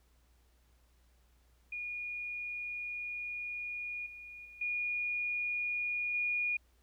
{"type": "tone with level steps", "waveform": "sine", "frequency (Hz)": 2440, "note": "D#7", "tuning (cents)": -34, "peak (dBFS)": [-37, -46, -50, -32, -30], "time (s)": [1.72, 6.57], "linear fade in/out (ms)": 5, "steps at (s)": [4.06, 4.45, 4.61, 6.14], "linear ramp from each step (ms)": 5, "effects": ["added 60 Hz sine -65 dBFS peak until 6.82 s", "pink hiss -73 dBFS RMS until 6.82 s"]}